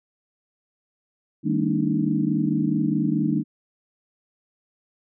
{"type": "tone cluster", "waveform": "sine", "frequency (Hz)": [156, 198.6, 228.1, 286.6, 311.3], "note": ["D#3", "G3", "A#3", "D4", "D#4"], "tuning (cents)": [5, 23, -37, -42, 1], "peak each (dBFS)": -26, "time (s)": [1.43, 3.44], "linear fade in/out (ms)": 50, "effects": []}